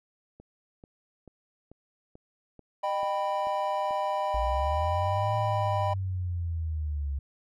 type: click train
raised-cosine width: 2 ms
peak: -35 dBFS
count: 10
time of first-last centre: 0.4-4.347 s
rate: 2.28 Hz
type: chord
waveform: triangle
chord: Eb augmented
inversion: none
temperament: equal with one note detuned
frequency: 610.9 / 784 / 987.8 Hz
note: Eb5 / G5 / B5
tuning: -32 / 0 / 0 cents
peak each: -29 dBFS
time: 2.83-5.94 s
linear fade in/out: 10 ms
type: linear two-way sweep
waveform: sine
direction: up then down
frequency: 54.1 to 110 to 68.3 Hz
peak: -28 dBFS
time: 4.34-7.19 s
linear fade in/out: 5 ms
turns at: 5.36 s
effects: none